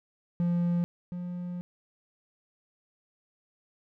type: tone pair in turn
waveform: triangle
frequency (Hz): 173.5 / 177.25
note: F3 / F3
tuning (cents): -11 / +26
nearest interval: unison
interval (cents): 37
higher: second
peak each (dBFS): -22 / -31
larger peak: first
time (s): 0.4-0.84 / 1.12-1.61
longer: second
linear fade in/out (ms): 0
effects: none